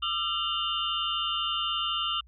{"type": "tone cluster", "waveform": "sine", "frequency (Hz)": [1197, 1356, 2844, 3060, 3570], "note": ["D6", "E6", "F7", "G7", "A7"], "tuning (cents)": [33, 49, 31, -42, 24], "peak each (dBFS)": [-34, -34, -31, -33, -37], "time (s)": [0.02, 2.21], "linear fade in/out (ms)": 10, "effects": ["added 60 Hz sine -52 dBFS peak until 2.27 s"]}